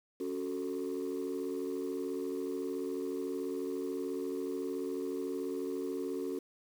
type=chord; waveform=sine; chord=F# minor; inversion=second; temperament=just; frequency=277.5 / 370 / 444 Hz; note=C#4 / F#4 / A4; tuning=+2 / 0 / +16 cents; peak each=-37 / -36 / -38 dBFS; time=0.2-6.39 s; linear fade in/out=5 ms; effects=tanh soft clip ceiling -29 dBFS + 9-bit